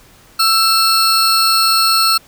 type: tone pair together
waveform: 40% pulse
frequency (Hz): 1331 / 4329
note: E6 / C#8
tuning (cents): +16 / -42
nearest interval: octave + minor sixth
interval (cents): 2042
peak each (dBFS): -12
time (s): 0.39-2.18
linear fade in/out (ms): 10
effects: pink hiss -46 dBFS RMS until 2.27 s